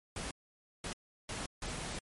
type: noise bursts at uneven times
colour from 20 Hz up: pink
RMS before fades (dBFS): -40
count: 4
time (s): 0.16-0.31 / 0.84-0.93 / 1.29-1.46 / 1.62-1.99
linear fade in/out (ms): 2
effects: MP3 48 kbps